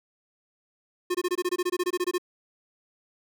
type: tone bursts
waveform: square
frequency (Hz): 359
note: F4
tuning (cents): +48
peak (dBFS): -24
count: 16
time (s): 1.1-2.182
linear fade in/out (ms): 10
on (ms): 47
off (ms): 22
effects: none